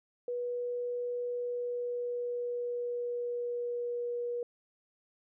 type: tone with pitch glide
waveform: sine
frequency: 487 to 480.6 Hz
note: B4 to B4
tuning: -24 to -47 cents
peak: -32 dBFS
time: 0.28-4.43 s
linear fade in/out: 2 ms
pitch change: -23 cents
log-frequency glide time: 1.27-4.08 s
effects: none

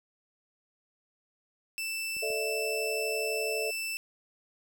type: tone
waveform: sawtooth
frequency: 2654 Hz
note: E7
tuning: 11 cents sharp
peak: -29 dBFS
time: 1.78-3.97 s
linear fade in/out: 0 ms
type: clicks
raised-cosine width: 2 ms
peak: -37 dBFS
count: 2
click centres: 2.167 / 2.304 s
type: chord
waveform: sine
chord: A suspended fourth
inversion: none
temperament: equal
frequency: 440 / 587.3 / 659.3 Hz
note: A4 / D5 / E5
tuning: 0 / 0 / 0 cents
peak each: -33 / -37 / -37 dBFS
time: 2.22-3.71 s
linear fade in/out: 10 ms
effects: none

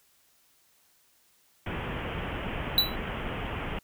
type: low-pass noise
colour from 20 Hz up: pink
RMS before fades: -34 dBFS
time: 1.66-3.79 s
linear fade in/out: 5 ms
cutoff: 3200 Hz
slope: 96 dB/octave
type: tone with exponential decay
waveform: square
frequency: 3951 Hz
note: B7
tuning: in tune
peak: -16 dBFS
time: 2.78-2.96 s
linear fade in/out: 1 ms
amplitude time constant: 37 ms
effects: white hiss -65 dBFS RMS until 3.83 s

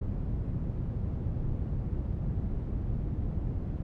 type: low-pass noise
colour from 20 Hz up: white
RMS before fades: -32 dBFS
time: 0.01-3.83 s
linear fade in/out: 10 ms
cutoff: 120 Hz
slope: 12 dB/octave
effects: none

